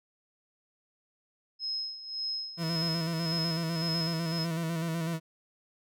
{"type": "tone with tremolo", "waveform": "sine", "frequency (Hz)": 5140, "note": "E8", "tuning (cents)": -45, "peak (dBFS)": -30, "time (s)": [1.59, 4.47], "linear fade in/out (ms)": 50, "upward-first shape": "sine", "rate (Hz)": 1.8, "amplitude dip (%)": 75}
{"type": "tone with vibrato", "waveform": "40% pulse", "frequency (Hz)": 164.81, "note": "E3", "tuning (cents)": 0, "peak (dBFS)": -29, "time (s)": [2.57, 5.2], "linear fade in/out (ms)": 50, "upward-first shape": "square", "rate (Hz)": 8, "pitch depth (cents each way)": 40}
{"effects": []}